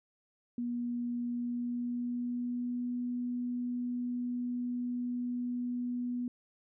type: tone with pitch glide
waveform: sine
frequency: 240.7 to 244.9 Hz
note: B3 to B3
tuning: -44 to -14 cents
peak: -32 dBFS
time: 0.58-6.28 s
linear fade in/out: 2 ms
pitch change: +30 cents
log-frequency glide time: 1.24-2.92 s
effects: none

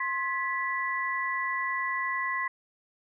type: tone cluster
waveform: sine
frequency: 1056 / 1696 / 1967 Hz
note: C6 / G#6 / B6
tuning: +16 / +36 / -7 cents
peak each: -31 / -39 / -30 dBFS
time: 0-2.48 s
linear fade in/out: 5 ms
effects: none

